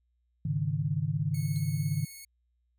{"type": "chord", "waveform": "sine", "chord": "Ab suspended fourth", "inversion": "none", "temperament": "equal", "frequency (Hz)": [103.83, 138.59, 155.56], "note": ["Ab2", "Db3", "Eb3"], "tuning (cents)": [0, 0, 0], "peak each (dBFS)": [-34, -31, -30], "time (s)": [0.45, 2.05], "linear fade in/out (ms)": 5}
{"type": "tone with vibrato", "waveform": "5% pulse", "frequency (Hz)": 2197, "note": "C#7", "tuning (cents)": -16, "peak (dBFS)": -35, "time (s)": [1.34, 2.25], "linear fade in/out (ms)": 5, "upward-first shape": "sine", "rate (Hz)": 17, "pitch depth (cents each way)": 14}
{"type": "tone with exponential decay", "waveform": "25% pulse", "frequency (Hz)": 4186, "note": "C8", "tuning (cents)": 0, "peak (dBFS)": -37, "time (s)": [1.56, 1.64], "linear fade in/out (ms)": 0, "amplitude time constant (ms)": 17}
{"effects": ["added 60 Hz sine -70 dBFS peak until 2.78 s"]}